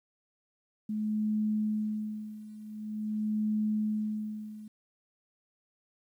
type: tone with tremolo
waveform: sine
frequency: 213.8 Hz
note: A3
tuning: 49 cents flat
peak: -26 dBFS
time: 0.89-4.68 s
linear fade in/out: 5 ms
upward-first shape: sine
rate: 0.46 Hz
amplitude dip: 85%
effects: 11-bit